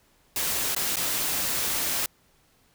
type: noise with dropouts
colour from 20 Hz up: white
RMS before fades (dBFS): -27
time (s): 0.36-2.06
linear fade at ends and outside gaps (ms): 2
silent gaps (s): 0.749-0.763 / 0.959-0.968
effects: pink hiss -63 dBFS RMS until 2.74 s